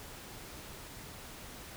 silence, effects pink hiss -48 dBFS RMS until 1.76 s

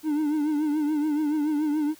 triangle tone with vibrato, 301 Hz, D4, 43 cents sharp, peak -20 dBFS, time 0.03-1.95 s, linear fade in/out 50 ms, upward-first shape triangle, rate 7 Hz, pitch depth 85 cents each way, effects white hiss -53 dBFS RMS until 1.99 s

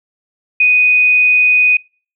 sine tone, 2489 Hz, D#7, in tune, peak -7 dBFS, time 0.6-1.77 s, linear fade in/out 5 ms, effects noise-tail reverb RT60 0.4 s tail -26 dB re dry

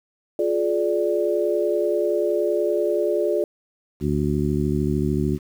sine chord, D diminished, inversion first, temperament just, 352.4 / 422.9 / 587.3 Hz, F4 / Ab4 / D5, +16 / +31 / 0 cents, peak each -23 dBFS, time 0.39-3.44 s, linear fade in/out 2 ms
harmonic tone, 73.42 Hz, D2, in tune, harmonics 1 / 2 / 3 / 4 / 5, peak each -27 / -24 / -25 / -27 / -26 dBFS, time 4-5.39 s, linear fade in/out 50 ms
effects 8-bit

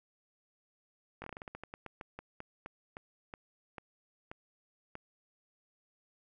slowing click train, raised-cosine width 0.5 ms, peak -28 dBFS, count 21, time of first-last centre 1.22-4.954 s, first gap 20 ms, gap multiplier 1.2, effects none

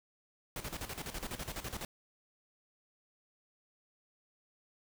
pink noise with tremolo, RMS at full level -40 dBFS, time 0.56-1.85 s, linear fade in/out 2 ms, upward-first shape square, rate 12 Hz, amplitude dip 70%, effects none

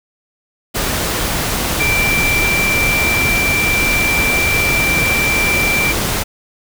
sine tone in noise, 2349 Hz, D7, in tune, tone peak -14 dBFS, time 1.79-5.93 s, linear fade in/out 20 ms, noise pink, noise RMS -18 dBFS, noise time 0.74-6.24 s, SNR +1 dB, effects none

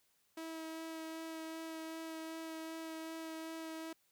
sawtooth tone with vibrato, 322.7 Hz, E4, 37 cents flat, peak -39 dBFS, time 0.37-3.93 s, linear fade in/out 5 ms, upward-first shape sine, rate 2.6 Hz, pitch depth 12 cents each way, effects white hiss -75 dBFS RMS until 4.11 s

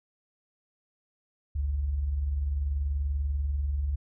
sine tone pair together, 50.7 / 71.2 Hz, G#1 / C#2, -41 / +47 cents, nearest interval tritone, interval 588 cents, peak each -37 / -26 dBFS, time 1.55-3.96 s, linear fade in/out 10 ms, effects none

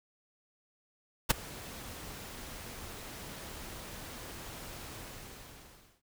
pink noise with ADSR envelope, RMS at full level -21 dBFS, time 1.29-6.02 s, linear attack 18 ms, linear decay 11 ms, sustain -24 dB, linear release 1100 ms, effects none

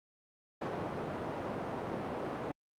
white band-pass noise, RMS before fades -38 dBFS, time 0.61-2.52 s, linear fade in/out 10 ms, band 110 to 710 Hz, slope 12 dB/octave, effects Opus 48 kbps

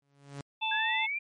sawtooth tone with exponential growth, 140.7 Hz, C#3, 26 cents sharp, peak -32 dBFS, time 0.02-0.41 s, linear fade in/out 2 ms, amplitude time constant 83 ms
harmonic tone, 880 Hz, A5, in tune, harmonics 1 / 3 / 4, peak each -32 / -32 / -34 dBFS, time 0.61-1.07 s, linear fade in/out 20 ms
sine exponential sweep, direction up, 1625 to 2409 Hz, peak -30 dBFS, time 0.71-1.19 s, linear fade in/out 10 ms
effects MP3 48 kbps

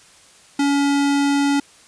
square tone, 282.5 Hz, C#4, 33 cents sharp, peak -16 dBFS, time 0.59-1.6 s, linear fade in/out 5 ms, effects white hiss -49 dBFS RMS until 1.87 s + resampled to 22050 Hz

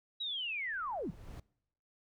sine linear sweep, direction down, 3916 to 117.5 Hz, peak -35 dBFS, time 0.2-1.11 s, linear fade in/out 10 ms
brown noise with exponential growth, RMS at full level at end -43 dBFS, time 0.38-1.4 s, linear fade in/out 5 ms, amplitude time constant 220 ms
effects noise-tail reverb RT60 0.8 s tail -24 dB re dry

